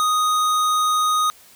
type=tone with hard clipping; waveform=sine; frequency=1244.5 Hz; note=D#6; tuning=in tune; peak=-18 dBFS; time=0-1.3 s; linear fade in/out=0 ms; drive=18 dB; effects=white hiss -49 dBFS RMS until 1.55 s